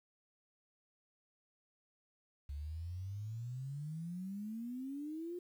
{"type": "exponential sweep", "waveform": "sine", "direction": "up", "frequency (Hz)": [69.3, 360], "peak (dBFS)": -40, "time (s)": [2.49, 5.39], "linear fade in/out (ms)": 5, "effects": ["11-bit"]}